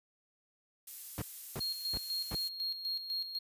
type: noise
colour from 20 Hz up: violet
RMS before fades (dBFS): -43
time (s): 0.87-2.49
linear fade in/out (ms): 5
type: noise bursts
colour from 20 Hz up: brown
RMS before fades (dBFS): -36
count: 4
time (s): 1.18-2.348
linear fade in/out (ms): 0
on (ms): 37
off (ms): 340
type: tone with tremolo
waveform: triangle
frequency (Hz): 4259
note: C8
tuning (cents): +30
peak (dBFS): -32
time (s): 1.6-3.39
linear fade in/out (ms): 10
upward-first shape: square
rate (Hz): 4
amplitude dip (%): 60
effects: high-pass 60 Hz 12 dB/octave + resampled to 32000 Hz